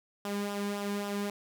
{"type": "tone with flanger", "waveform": "sawtooth", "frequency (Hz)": 203, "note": "G#3", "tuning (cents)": -39, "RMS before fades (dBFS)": -34, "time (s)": [0.25, 1.3], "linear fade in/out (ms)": 2, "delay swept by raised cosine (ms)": [0.45, 1.55], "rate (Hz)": 3.7, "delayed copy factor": -0.55, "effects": []}